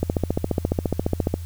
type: click train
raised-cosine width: 2 ms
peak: -7 dBFS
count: 20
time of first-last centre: 0.03-1.34 s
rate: 14.5 Hz
effects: added 85 Hz sine -30 dBFS peak until 1.45 s + white hiss -49 dBFS RMS until 1.45 s